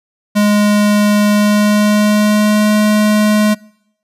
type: tone with pitch glide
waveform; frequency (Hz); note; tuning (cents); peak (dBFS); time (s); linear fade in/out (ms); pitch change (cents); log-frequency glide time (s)
square; 207.7 to 211.5; G#3 to G#3; 0 to +32; -9; 0.35-3.55; 20; +32; 1.33-2.74
effects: noise-tail reverb RT60 0.8 s tail -25 dB re dry + resampled to 32000 Hz